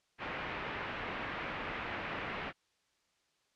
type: low-pass noise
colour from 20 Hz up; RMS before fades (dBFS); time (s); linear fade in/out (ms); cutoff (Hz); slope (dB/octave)
white; -40; 0.18-2.53; 50; 2400; 24
effects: white hiss -75 dBFS RMS until 3.55 s + low-pass 6000 Hz 12 dB/octave